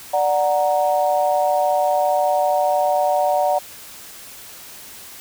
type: chord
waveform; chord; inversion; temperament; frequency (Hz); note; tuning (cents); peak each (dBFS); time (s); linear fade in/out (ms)
sine; D augmented; none; equal; 587.3 / 740 / 932.3; D5 / F#5 / A#5; 0 / 0 / 0; -19 / -18 / -24; 0.13-3.59; 10
effects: white hiss -39 dBFS RMS until 5.2 s